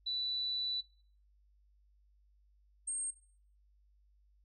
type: tone pair in turn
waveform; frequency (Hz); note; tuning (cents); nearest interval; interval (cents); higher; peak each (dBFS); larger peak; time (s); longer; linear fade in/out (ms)
sine; 3967 / 8533; B7 / C9; +7 / +33; octave + minor second; 1326; second; -34 / -34; neither; 0.06-0.81 / 2.87-3.11; first; 10
effects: noise-tail reverb RT60 0.5 s tail -18 dB re dry + added 50 Hz sine -65 dBFS peak until 4.44 s